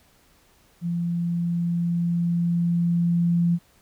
sine tone with level ramp, 171.5 Hz, F3, 31 cents flat, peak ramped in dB -23 to -17 dBFS, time 0.81-3.59 s, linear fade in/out 50 ms, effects pink hiss -59 dBFS RMS until 3.81 s

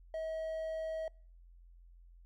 triangle tone, 640 Hz, D#5, 49 cents sharp, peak -34 dBFS, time 0.14-1.08 s, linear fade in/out 2 ms, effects noise-tail reverb RT60 0.5 s tail -26 dB re dry + added 43 Hz sine -55 dBFS peak until 2.25 s

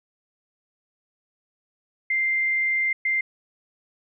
sine tone bursts at uneven times, 2093 Hz, C7, in tune, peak -20 dBFS, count 2, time 2.1-2.93 / 3.05-3.21 s, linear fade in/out 5 ms, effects none

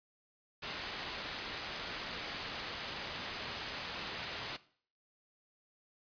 white low-pass noise, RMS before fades -42 dBFS, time 0.62-4.57 s, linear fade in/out 10 ms, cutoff 4600 Hz, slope 12 dB/octave, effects noise-tail reverb RT60 0.5 s tail -18 dB re dry + resampled to 11025 Hz

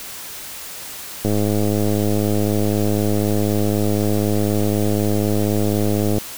click train, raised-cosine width 2 ms, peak -7 dBFS, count 514, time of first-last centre 1.25-6.183 s, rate 104 Hz, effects white hiss -33 dBFS RMS until 6.37 s

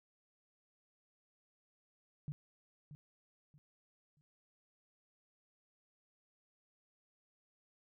sine tone with echo, 147.7 Hz, D3, 10 cents sharp, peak -38 dBFS, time 2.28-2.32 s, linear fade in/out 0 ms, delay 630 ms, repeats 3, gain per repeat -11 dB, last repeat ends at 4.21 s, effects none

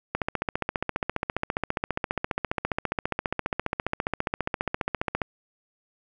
click train, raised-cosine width 0.5 ms, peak -10 dBFS, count 76, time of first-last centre 0.15-5.218 s, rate 14.8 Hz, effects none

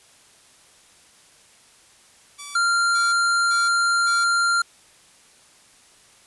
5% pulse tone bursts, 1153 Hz, D6, 32 cents flat, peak -22 dBFS, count 4, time 2.38-4.25 s, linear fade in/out 20 ms, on 190 ms, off 370 ms
square tone, 1388 Hz, F6, 11 cents flat, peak -18 dBFS, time 2.55-4.62 s, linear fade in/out 5 ms
effects white hiss -53 dBFS RMS until 6.26 s + resampled to 24000 Hz

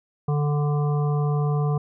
harmonic tone, 146.83 Hz, D3, in tune, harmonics 1 / 3 / 5 / 7 / 8, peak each -20 / -30 / -34 / -37 / -38 dBFS, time 0.28-1.78 s, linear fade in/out 5 ms, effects none

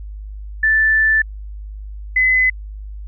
sine tone pair in turn, 1760 / 2024 Hz, A6 / B6, 0 / +42 cents, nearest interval major second, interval 242 cents, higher second, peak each -11 dBFS, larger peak neither, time 0.63-1.22 / 2.16-2.5 s, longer first, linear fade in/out 5 ms, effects added 51 Hz sine -28 dBFS peak until 3.07 s

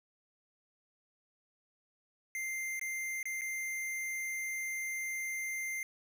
square tone with dropouts, 2093 Hz, C7, in tune, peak -36 dBFS, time 2.35-5.83 s, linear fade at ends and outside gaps 1 ms, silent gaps 2.795-2.813 / 3.229-3.255 / 3.411-3.417 s, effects none

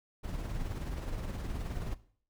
brown noise with tremolo, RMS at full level -35 dBFS, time 0.23-1.95 s, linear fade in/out 20 ms, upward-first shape sine, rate 19 Hz, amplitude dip 45%, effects noise-tail reverb RT60 0.5 s tail -17 dB re dry

